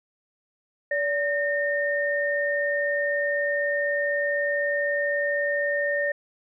sine tone pair together, 575.8 / 1828 Hz, D5 / A#6, -34 / -34 cents, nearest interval octave + minor sixth, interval 2000 cents, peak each -25 dBFS, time 0.91-6.12 s, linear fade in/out 5 ms, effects none

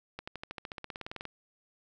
accelerating click train, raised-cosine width 0.3 ms, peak -23 dBFS, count 18, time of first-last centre 0.19-1.253 s, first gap 85 ms, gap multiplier 0.96, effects none

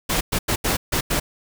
pink noise bursts at uneven times, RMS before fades -21 dBFS, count 6, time 0.09-0.21 / 0.32-0.39 / 0.48-0.56 / 0.64-0.77 / 0.92-1.01 / 1.1-1.2 s, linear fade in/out 10 ms, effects none

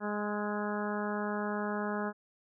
harmonic tone with a mistuned harmonic, 207.7 Hz, G#3, in tune, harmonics 1 / 2 / 3 / 4 / 5 / 6 / 7 / 8, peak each -35 / -38 / -40 / -41 / -42 / -43 / -43 / -44 dBFS, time 0-2.13 s, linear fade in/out 50 ms, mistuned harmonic 6, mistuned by +23 cents, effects none

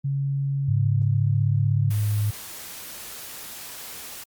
sine tone with pitch glide, 138.7 to 141.21 Hz, C#3 to C#3, +1 to +32 cents, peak -22 dBFS, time 0.04-1.91 s, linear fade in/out 10 ms, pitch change +31 cents, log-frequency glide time 1.13-1.38 s
sine tone, 104.9 Hz, G#2, 18 cents sharp, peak -20 dBFS, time 0.68-2.31 s, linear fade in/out 10 ms
white noise, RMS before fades -38 dBFS, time 1.9-4.24 s, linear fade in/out 10 ms
effects Opus 48 kbps

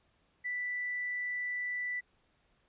sine tone, 1975.5 Hz, B6, in tune, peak -33 dBFS, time 0.44-2.01 s, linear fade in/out 20 ms, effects pink hiss -72 dBFS RMS until 2.68 s + resampled to 8000 Hz

